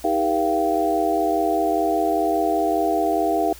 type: tone cluster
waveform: sine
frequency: 316.4 / 398.5 / 476.5 / 686 / 771 Hz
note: D#4 / G4 / A#4 / F5 / G5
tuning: +29 / +28 / +38 / -31 / -29 cents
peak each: -24 / -25 / -29 / -21 / -26 dBFS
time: 0.04-3.53 s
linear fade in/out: 5 ms
effects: added 60 Hz sine -44 dBFS peak until 3.59 s + white hiss -44 dBFS RMS until 3.59 s